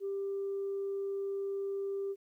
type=tone; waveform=sine; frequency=394.6 Hz; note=G4; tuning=11 cents sharp; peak=-32 dBFS; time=0-2.16 s; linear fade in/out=50 ms; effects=tanh soft clip ceiling -29 dBFS + 12-bit